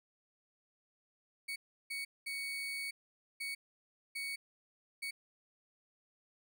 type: tone bursts at uneven times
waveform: 35% pulse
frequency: 2232 Hz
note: C#7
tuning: 11 cents sharp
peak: -36 dBFS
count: 6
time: 1.48-1.56 / 1.9-2.05 / 2.26-2.91 / 3.4-3.55 / 4.15-4.36 / 5.02-5.11 s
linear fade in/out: 10 ms
effects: none